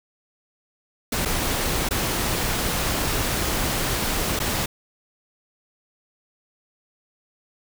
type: noise with dropouts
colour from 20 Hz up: pink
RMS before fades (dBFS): -24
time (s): 1.12-4.66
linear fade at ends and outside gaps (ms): 5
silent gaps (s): 1.252-1.256 / 1.889-1.908 / 4.392-4.4
effects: none